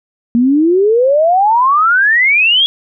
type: exponential sweep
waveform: sine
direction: up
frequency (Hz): 230 to 3369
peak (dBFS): -7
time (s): 0.35-2.66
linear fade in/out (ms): 0
effects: none